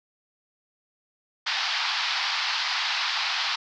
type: band-pass noise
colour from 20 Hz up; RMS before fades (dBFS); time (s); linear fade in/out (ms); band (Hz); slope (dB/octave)
white; -27; 1.46-3.56; 10; 770 to 5000; 48
effects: none